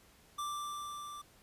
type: tone with level ramp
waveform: square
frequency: 1176 Hz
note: D6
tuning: 2 cents sharp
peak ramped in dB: -36 to -45 dBFS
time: 0.38-1.22 s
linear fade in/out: 10 ms
effects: pink hiss -63 dBFS RMS until 1.42 s + resampled to 32000 Hz

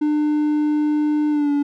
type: tone with pitch glide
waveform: triangle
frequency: 300 to 287.4 Hz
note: D4 to D4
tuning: +37 to -37 cents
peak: -14 dBFS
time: 0.01-1.63 s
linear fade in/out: 10 ms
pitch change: -74 cents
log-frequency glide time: 1.3-1.51 s
effects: none

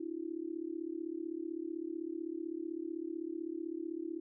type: tone with amplitude modulation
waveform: sine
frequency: 329.6 Hz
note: E4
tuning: in tune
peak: -33 dBFS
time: 0-4.2 s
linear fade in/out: 10 ms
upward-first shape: sine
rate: 35.8 Hz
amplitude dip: 95%
effects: none

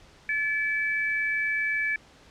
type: tone pair together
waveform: sine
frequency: 1727.5 / 2304 Hz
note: A6 / D7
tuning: -32 / -34 cents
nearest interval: perfect fourth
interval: 498 cents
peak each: -27 dBFS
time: 0.29-1.96 s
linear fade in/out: 2 ms
effects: pink hiss -54 dBFS RMS until 2.3 s + low-pass 6000 Hz 12 dB/octave

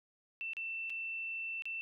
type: tone with dropouts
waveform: sine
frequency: 2677 Hz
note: E7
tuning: 26 cents sharp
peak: -37 dBFS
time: 0.41-1.81 s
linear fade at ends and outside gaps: 0 ms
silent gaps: 0.534-0.568 / 0.897-0.902 / 1.622-1.655 s
effects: none

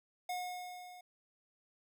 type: tone with level ramp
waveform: square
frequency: 723 Hz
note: F#5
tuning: 40 cents flat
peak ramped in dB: -36 to -52 dBFS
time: 0.29-1.01 s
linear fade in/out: 5 ms
effects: none

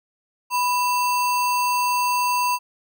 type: tone with sample-and-hold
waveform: sine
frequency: 987.8 Hz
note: B5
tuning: in tune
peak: -18 dBFS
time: 0.5-2.59 s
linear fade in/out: 50 ms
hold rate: 3675 Hz
effects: none

